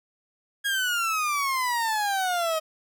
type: exponential sweep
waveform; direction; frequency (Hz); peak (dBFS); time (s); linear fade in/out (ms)
30% pulse; down; 1652 to 625; -21; 0.64-2.6; 20
effects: none